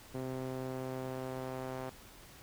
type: tone with band-pass filter sweep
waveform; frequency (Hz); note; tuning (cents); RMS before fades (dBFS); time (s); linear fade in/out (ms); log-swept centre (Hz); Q
sawtooth; 129.9; C3; -12; -40; 0.14-1.9; 10; 390 to 690; 0.93
effects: pink hiss -55 dBFS RMS until 2.42 s